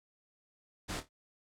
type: noise with echo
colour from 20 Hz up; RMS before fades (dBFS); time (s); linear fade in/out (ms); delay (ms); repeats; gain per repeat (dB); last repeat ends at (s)
pink; -38; 0.88-1.01; 20; 27; 3; -11; 1.091
effects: low-pass 9000 Hz 12 dB/octave